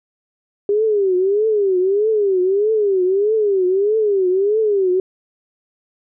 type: tone with vibrato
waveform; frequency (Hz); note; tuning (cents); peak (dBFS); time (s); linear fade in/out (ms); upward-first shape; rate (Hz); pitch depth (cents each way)
sine; 400.2; G4; +36; -13; 0.69-5; 2; triangle; 1.6; 190
effects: none